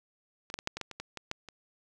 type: clicks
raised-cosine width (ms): 0.2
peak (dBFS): -25 / -15 / -22 / -13 / -20 / -18 / -25 / -21 / -22 / -16 / -28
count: 11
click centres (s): 0.501 / 0.541 / 0.589 / 0.674 / 0.77 / 0.813 / 0.913 / 1 / 1.173 / 1.314 / 1.487
effects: none